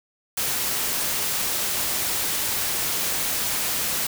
white noise, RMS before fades -25 dBFS, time 0.37-4.07 s, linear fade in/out 5 ms, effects none

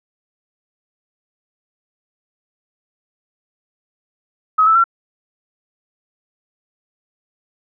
sine tone with pitch steps, 1273 / 1315.6 / 1359.6 Hz, D#6 / E6 / F6, +39 / -4 / -47 cents, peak -9 dBFS, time 4.58-4.841 s, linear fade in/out 10 ms, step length 87 ms, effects none

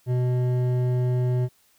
sine tone with hard clipping, 124.9 Hz, B2, 20 cents sharp, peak -22 dBFS, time 0.06-1.49 s, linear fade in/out 50 ms, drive 10 dB, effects white hiss -62 dBFS RMS until 1.78 s

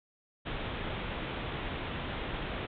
pink low-pass noise, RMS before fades -37 dBFS, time 0.45-2.67 s, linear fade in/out 20 ms, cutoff 3700 Hz, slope 96 dB/octave, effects none

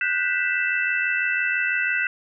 sine tone cluster, 1466 / 1552 / 1974 / 2649 Hz, F#6 / G6 / B6 / E7, -16 / -18 / -1 / +8 cents, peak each -26 dBFS, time 0.01-2.07 s, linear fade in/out 2 ms, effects none

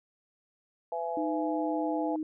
harmonic tone, 167.8 Hz, E3, 31 cents sharp, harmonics 3 / 4 / 5, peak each -36 / -34 / -35 dBFS, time 0.92-2.16 s, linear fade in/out 2 ms
sine tone, 311.1 Hz, D#4, in tune, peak -30 dBFS, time 1.17-2.23 s, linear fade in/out 2 ms
effects none

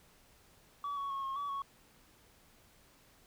sine tone with pitch steps, 1143 / 1116 / 1094 / 1079 / 1141 / 1108 Hz, D6 / C#6 / C#6 / C#6 / C#6 / C#6, -47 / +11 / -23 / -47 / +50 / -1 cents, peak -33 dBFS, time 0.84-1.62 s, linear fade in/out 2 ms, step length 130 ms, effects tanh soft clip ceiling -34 dBFS + pink hiss -64 dBFS RMS until 3.26 s

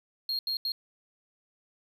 triangle tone bursts at uneven times, 4245 Hz, C8, 24 cents sharp, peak -27 dBFS, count 3, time 0.29-0.39 / 0.47-0.57 / 0.65-0.72 s, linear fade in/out 2 ms, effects none

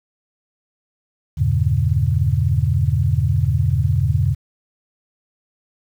sine chord, E diminished seventh, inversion none, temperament just, 82.41 / 98.89 / 118.67 / 142.4 Hz, E2 / G2 / Bb2 / Db3, 0 / +16 / +31 / +47 cents, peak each -20 dBFS, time 1.37-4.35 s, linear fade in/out 20 ms, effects 8-bit

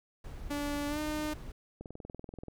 brown noise, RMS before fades -43 dBFS, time 0.24-1.52 s, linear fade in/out 5 ms
sawtooth tone with pitch glide, 289.2 to 303.9 Hz, D4 to D#4, -27 to -41 cents, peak -29 dBFS, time 0.5-1.34 s, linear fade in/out 10 ms, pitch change +86 cents, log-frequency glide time 0.88-0.99 s
click train, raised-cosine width 2 ms, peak -30 dBFS, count 15, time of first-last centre 1.81-2.483 s, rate 20.8 Hz
effects none

